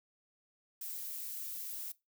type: noise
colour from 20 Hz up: violet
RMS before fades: -42 dBFS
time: 0.81-1.92 s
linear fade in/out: 5 ms
effects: noise-tail reverb RT60 0.2 s tail -19 dB re dry